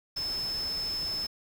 sine tone in noise, 5240 Hz, E8, 11 cents flat, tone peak -30 dBFS, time 0.16-1.27 s, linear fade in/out 10 ms, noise pink, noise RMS -43 dBFS, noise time 0.16-1.27 s, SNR +10 dB, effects none

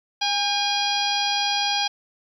harmonic tone with a mistuned harmonic, 816 Hz, G#5, 31 cents flat, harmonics 1 / 2 / 3 / 4 / 5 / 6 / 7, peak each -25 / -33 / -30 / -26 / -30 / -28 / -34 dBFS, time 0.21-1.88 s, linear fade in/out 10 ms, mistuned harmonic 2, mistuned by -38 cents, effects 9-bit

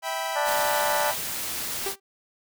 sawtooth chord, E minor, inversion none, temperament equal with one note detuned, 650.9 / 784 / 987.8 Hz, E5 / G5 / B5, -22 / 0 / 0 cents, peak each -28 dBFS, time 0.02-1.16 s, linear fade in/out 50 ms
harmonic tone, 293.7 Hz, D4, in tune, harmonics 2 / 3 / 4 / 5 / 6, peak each -28 / -27 / -35 / -33 / -36 dBFS, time 0.35-1.12 s, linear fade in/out 20 ms
white noise, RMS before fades -31 dBFS, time 0.44-1.96 s, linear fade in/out 50 ms
sawtooth tone with exponential decay, 392 Hz, G4, in tune, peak -22 dBFS, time 1.86-2 s, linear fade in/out 5 ms, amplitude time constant 30 ms
effects none

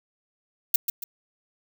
violet noise with echo, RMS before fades -17 dBFS, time 0.74-0.76 s, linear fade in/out 5 ms, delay 140 ms, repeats 2, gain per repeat -8 dB, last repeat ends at 1.04 s, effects none

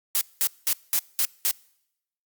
blue noise bursts, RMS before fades -22 dBFS, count 6, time 0.15-1.51 s, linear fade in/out 0 ms, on 60 ms, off 200 ms, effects noise-tail reverb RT60 0.8 s tail -25 dB re dry + Opus 48 kbps

